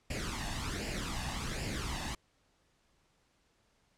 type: noise with flanger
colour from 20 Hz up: pink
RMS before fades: -37 dBFS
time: 0.1-2.15 s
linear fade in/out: 5 ms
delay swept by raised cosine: 0.4 to 1.12 ms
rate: 1.3 Hz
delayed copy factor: +0.65
effects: pink hiss -72 dBFS RMS until 3.97 s + low-pass 8000 Hz 12 dB/octave